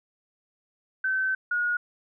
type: tone pair in turn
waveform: sine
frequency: 1535 / 1444 Hz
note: G6 / F#6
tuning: -37 / -43 cents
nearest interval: minor second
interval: 106 cents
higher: first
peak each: -23 dBFS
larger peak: neither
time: 1.04-1.35 / 1.51-1.77 s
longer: first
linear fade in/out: 5 ms
effects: none